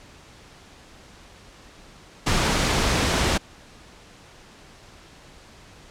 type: noise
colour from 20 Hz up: pink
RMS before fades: -21 dBFS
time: 2.26-3.38 s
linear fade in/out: 10 ms
effects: pink hiss -48 dBFS RMS until 5.9 s + low-pass 7000 Hz 12 dB/octave